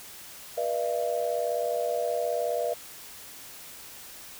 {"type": "tone cluster", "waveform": "sine", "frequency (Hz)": [485.2, 600, 679], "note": ["B4", "D5", "F5"], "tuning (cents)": [-31, 37, -49], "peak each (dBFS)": -30, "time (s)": [0.57, 2.74], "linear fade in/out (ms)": 10, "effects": ["white hiss -45 dBFS RMS until 4.39 s"]}